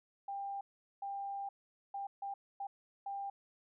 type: tone bursts at uneven times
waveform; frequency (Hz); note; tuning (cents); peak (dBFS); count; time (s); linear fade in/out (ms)
sine; 795; G5; +24; -38; 6; 0.28-0.61 / 1.02-1.49 / 1.94-2.07 / 2.22-2.34 / 2.6-2.67 / 3.06-3.3; 5
effects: none